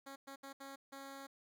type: tone bursts at uneven times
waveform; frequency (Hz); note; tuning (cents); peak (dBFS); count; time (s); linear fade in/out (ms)
10% pulse; 273.7; C#4; -22; -40; 5; 0.06-0.16 / 0.27-0.36 / 0.43-0.53 / 0.6-0.76 / 0.92-1.27; 10
effects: none